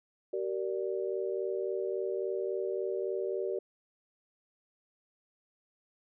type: chord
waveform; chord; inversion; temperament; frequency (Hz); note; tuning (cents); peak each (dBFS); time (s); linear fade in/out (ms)
sine; G minor; none; equal with one note detuned; 382.6 / 466.2 / 587.3; G4 / Bb4 / D5; -42 / 0 / 0; -33 / -36 / -38; 0.33-3.59; 5
effects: none